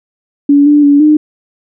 sine tone with pitch steps, 285.3 / 293.8 / 286 / 303.4 Hz, C#4 / D4 / D4 / D#4, +50 / +1 / -46 / -44 cents, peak -3 dBFS, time 0.49-1.17 s, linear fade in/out 5 ms, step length 170 ms, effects none

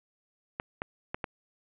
clicks, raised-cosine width 0.5 ms, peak -17 dBFS, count 4, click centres 0.599 / 0.819 / 1.145 / 1.242 s, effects resampled to 8000 Hz + 9-bit

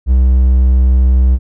triangle tone, 63.7 Hz, C2, 46 cents flat, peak -4 dBFS, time 0.06-1.39 s, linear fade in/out 50 ms, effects none

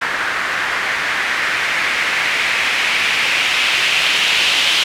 blue noise with low-pass filter sweep, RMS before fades -17 dBFS, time 0.01-4.84 s, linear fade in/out 10 ms, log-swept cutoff 1600 to 3000 Hz, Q 2.4, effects none

